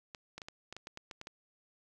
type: clicks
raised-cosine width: 0.2 ms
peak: -27 dBFS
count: 11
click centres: 0.148 / 0.38 / 0.418 / 0.485 / 0.726 / 0.766 / 0.871 / 0.974 / 1.112 / 1.214 / 1.271 s
effects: none